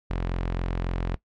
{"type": "tone", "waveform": "sawtooth", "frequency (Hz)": 43.65, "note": "F1", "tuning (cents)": 0, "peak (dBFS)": -22, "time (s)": [0.1, 1.16], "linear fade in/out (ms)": 10, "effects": ["noise-tail reverb RT60 0.1 s tail -18 dB re dry", "low-pass 3000 Hz 12 dB/octave"]}